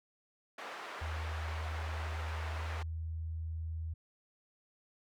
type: band-pass noise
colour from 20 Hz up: white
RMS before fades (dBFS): -45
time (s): 0.58-2.83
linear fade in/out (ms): 5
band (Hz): 500 to 1600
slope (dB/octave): 12
type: tone with pitch glide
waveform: sine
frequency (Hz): 79.5 to 80.98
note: D#2 to E2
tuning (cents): +38 to -30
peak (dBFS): -36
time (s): 1.01-3.94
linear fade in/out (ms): 10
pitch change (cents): +32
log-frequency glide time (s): 2.45-2.89
effects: none